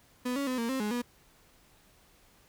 35% pulse tone with pitch steps, 249 / 279.8 / 254.9 / 231.6 / 264.2 / 209.8 / 242.5 Hz, B3 / C#4 / C4 / A#3 / C4 / G#3 / B3, +14 / +16 / -45 / -11 / +17 / +18 / -31 cents, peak -28 dBFS, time 0.25-1.02 s, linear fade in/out 10 ms, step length 110 ms, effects pink hiss -62 dBFS RMS until 2.48 s

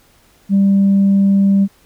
sine tone, 197 Hz, G3, 9 cents sharp, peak -7 dBFS, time 0.49-1.68 s, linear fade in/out 50 ms, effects tanh soft clip ceiling -6 dBFS + pink hiss -52 dBFS RMS until 1.85 s

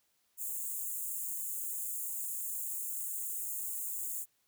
white high-pass noise, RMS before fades -38 dBFS, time 0.37-4.26 s, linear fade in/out 50 ms, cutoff 6800 Hz, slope 96 dB/octave, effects white hiss -75 dBFS RMS until 4.47 s

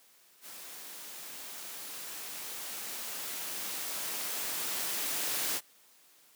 white noise with level ramp, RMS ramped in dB -47 to -32 dBFS, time 0.41-5.61 s, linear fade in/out 50 ms, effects white hiss -62 dBFS RMS until 6.35 s + high-pass 200 Hz 12 dB/octave

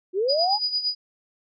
sine linear sweep, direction up, 349.2 to 871 Hz, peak -20 dBFS, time 0.13-0.59 s, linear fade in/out 50 ms
sine tone with tremolo, 4928 Hz, D#8, 17 cents flat, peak -20 dBFS, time 0.28-0.95 s, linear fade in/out 20 ms, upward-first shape sine, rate 8.8 Hz, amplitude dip 70%
effects none

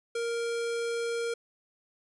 square tone, 466.7 Hz, A#4, 2 cents sharp, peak -30 dBFS, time 0.15-1.34 s, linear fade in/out 5 ms, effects resampled to 24000 Hz

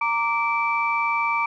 sine tone cluster, 926 / 1171 / 2326 Hz, A#5 / D6 / D7, -12 / -5 / -17 cents, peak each -24 dBFS, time 0.01-1.46 s, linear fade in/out 5 ms, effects tanh soft clip ceiling -10 dBFS

